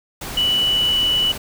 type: tone in noise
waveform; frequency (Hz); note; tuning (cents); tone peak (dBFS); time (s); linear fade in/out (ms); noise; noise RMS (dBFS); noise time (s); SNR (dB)
sine; 2960; F#7; 0; -15; 0.37-1.32; 5; pink; -30; 0.21-1.38; +12
effects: none